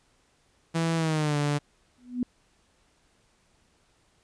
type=tone with pitch glide; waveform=sawtooth; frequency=164.81 to 145.98 Hz; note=E3 to D3; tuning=0 to -10 cents; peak=-20 dBFS; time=0.74-1.59 s; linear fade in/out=20 ms; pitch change=-210 cents; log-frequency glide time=0.96-1.37 s
type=tone with exponential growth; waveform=sine; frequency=246.9 Hz; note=B3; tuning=in tune; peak=-21 dBFS; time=1.98-2.23 s; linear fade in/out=2 ms; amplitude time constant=54 ms
effects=pink hiss -66 dBFS RMS until 4.23 s + resampled to 22050 Hz